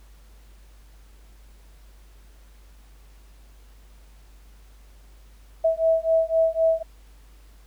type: beating tone pair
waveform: sine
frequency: 649 / 652.9 Hz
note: E5 / E5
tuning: -27 / -17 cents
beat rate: 3.9 Hz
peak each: -21 dBFS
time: 5.64-6.83 s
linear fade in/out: 10 ms
effects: added 50 Hz sine -47 dBFS peak until 7.66 s + pink hiss -59 dBFS RMS until 7.66 s